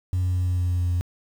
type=tone with pitch steps; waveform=sine; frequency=91.4 / 90.87 / 90.35 / 89.83 / 89.31 / 88.8 / 88.29 / 87.78 Hz; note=F#2 / F#2 / F#2 / F2 / F2 / F2 / F2 / F2; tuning=-21 / -31 / -41 / +49 / +39 / +29 / +19 / +9 cents; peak=-18 dBFS; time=0.13-1.01 s; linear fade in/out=0 ms; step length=110 ms; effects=tanh soft clip ceiling -19 dBFS + 8-bit